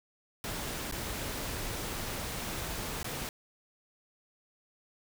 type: noise with dropouts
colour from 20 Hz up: pink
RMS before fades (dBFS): -37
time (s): 0.44-3.29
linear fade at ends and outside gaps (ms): 1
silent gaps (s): 0.913-0.923 / 3.03-3.044
effects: none